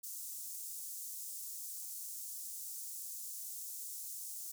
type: high-pass noise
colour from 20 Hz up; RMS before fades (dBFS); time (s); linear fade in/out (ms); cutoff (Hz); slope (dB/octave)
pink; -45; 0.03-4.52; 10; 6800; 24
effects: none